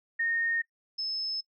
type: tone pair in turn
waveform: sine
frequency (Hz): 1844 / 5216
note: A#6 / E8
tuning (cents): -19 / -19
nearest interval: octave + tritone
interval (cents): 1800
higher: second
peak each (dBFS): -26 / -30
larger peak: first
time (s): 0.19-0.62 / 0.98-1.41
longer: neither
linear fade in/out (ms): 10
effects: noise-tail reverb RT60 0.1 s tail -20 dB re dry